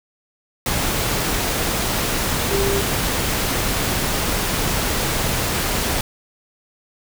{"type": "tone in noise", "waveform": "sine", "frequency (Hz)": 395.7, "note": "G4", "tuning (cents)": 16, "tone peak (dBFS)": -20, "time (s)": [2.51, 2.81], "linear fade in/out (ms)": 2, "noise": "pink", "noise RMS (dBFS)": -21, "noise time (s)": [0.66, 6.01], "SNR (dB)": -2, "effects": []}